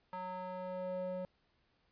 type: tone with band-pass filter sweep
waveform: square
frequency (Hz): 183.7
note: F#3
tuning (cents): -12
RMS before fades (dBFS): -41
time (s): 0.13-1.25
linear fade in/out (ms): 0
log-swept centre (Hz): 980 to 460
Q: 3
effects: pink hiss -75 dBFS RMS until 1.91 s + resampled to 11025 Hz